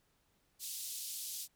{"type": "band-pass noise", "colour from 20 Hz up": "white", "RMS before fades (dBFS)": -43, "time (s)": [0.59, 1.48], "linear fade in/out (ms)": 50, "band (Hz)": [3500, 14000], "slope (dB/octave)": 24, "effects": ["pink hiss -75 dBFS RMS until 1.55 s"]}